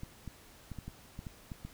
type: clicks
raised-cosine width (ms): 5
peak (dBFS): -29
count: 9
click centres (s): 0.034 / 0.277 / 0.717 / 0.787 / 0.88 / 1.191 / 1.268 / 1.518 / 1.65
effects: pink hiss -57 dBFS RMS until 1.73 s